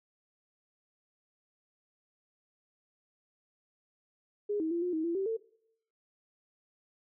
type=tone with pitch steps; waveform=sine; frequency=413.5 / 319.2 / 341.1 / 357 / 317.3 / 338.3 / 387.1 / 448.6 Hz; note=G#4 / D#4 / F4 / F4 / D#4 / E4 / G4 / A4; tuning=-8 / +44 / -41 / +38 / +34 / +45 / -22 / +34 cents; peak=-29 dBFS; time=4.49-5.37 s; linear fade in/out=10 ms; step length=110 ms; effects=noise-tail reverb RT60 0.7 s tail -21 dB re dry